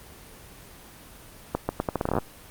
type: accelerating click train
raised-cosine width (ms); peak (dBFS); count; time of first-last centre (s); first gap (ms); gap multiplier
1; -10; 14; 1.55-2.186; 140; 0.79
effects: pink hiss -47 dBFS RMS until 2.5 s + Opus 24 kbps